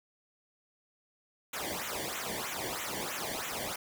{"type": "noise with flanger", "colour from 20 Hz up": "pink", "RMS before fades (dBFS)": -37, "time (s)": [1.53, 3.76], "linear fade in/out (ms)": 5, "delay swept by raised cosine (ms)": [0.2, 0.79], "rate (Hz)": 3.1, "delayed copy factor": -1, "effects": []}